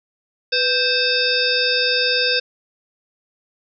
harmonic tone with a mistuned harmonic, 523.3 Hz, C5, in tune, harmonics 1 / 3 / 5 / 7 / 9 / 10, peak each -23 / -23 / -23 / -23 / -23 / -23 dBFS, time 0.52-2.4 s, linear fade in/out 10 ms, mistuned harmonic 1, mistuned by -85 cents, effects none

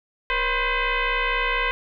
sine tone with frequency modulation, 481.9 Hz, B4, 43 cents flat, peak -20 dBFS, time 0.3-1.71 s, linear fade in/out 0 ms, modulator 514 Hz, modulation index 4.7, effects none

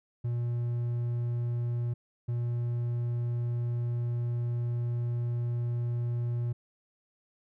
triangle tone pair in turn, 119.6 / 119.6 Hz, A#2 / A#2, +45 / +45 cents, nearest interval unison, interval 0 cents, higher neither, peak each -26 dBFS, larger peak neither, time 0.24-1.94 / 2.28-6.53 s, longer second, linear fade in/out 10 ms, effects none

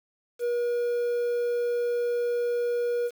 triangle tone with quantisation, 480 Hz, B4, 49 cents flat, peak -22 dBFS, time 0.39-3.11 s, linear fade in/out 50 ms, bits 8, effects none

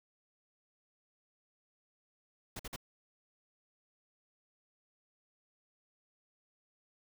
pink noise bursts, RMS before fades -42 dBFS, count 3, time 2.56-2.762 s, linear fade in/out 5 ms, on 34 ms, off 50 ms, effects none

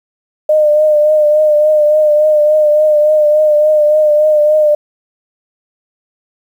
sine tone with vibrato, 606 Hz, D#5, 46 cents flat, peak -6 dBFS, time 0.49-4.75 s, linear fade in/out 5 ms, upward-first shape triangle, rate 3.5 Hz, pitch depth 38 cents each way, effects 7-bit

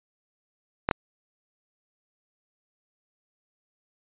clicks, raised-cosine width 0.5 ms, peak -7 dBFS, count 2, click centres 0.889 / 0.912 s, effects resampled to 8000 Hz

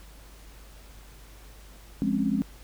sine chord, Db major seventh, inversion first, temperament equal, 174.61 / 207.7 / 261.6 / 277.2 Hz, F3 / Ab3 / C4 / Db4, 0 / 0 / 0 / 0 cents, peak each -32 / -26 / -28 / -31 dBFS, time 2.02-2.42 s, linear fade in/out 0 ms, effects added 50 Hz sine -47 dBFS peak until 2.63 s + pink hiss -53 dBFS RMS until 2.63 s

